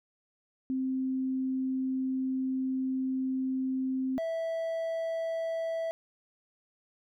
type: tone pair in turn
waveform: sine / triangle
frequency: 261.6 / 656.5 Hz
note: C4 / E5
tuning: 0 / -7 cents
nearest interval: octave + major third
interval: 1593 cents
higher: second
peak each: -28 / -28 dBFS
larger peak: neither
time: 0.7-4.18 / 4.18-5.91 s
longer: first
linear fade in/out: 0 ms
effects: none